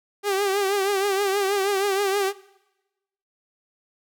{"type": "tone with vibrato", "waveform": "sawtooth", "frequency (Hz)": 395.8, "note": "G4", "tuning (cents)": 17, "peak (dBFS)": -17, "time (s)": [0.23, 2.33], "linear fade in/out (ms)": 50, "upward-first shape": "triangle", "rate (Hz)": 6.3, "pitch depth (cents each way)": 83, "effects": ["noise-tail reverb RT60 1.0 s tail -21 dB re dry"]}